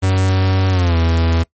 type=tone with pitch glide; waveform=45% pulse; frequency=94.5 to 82.74 Hz; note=F#2 to E2; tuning=+37 to +7 cents; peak=-12 dBFS; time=0.02-1.44 s; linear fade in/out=20 ms; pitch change=-230 cents; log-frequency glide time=0.71-0.96 s; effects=noise-tail reverb RT60 0.1 s tail -21 dB re dry + MP3 32 kbps